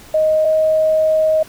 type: tone pair in turn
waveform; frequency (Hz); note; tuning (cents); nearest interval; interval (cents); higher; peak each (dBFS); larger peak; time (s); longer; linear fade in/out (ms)
sine; 624 / 628.3; D#5 / D#5; +5 / +17; unison; 12; second; -11; neither; 0.14-0.45 / 0.45-1.43; second; 5
effects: pink hiss -41 dBFS RMS until 1.48 s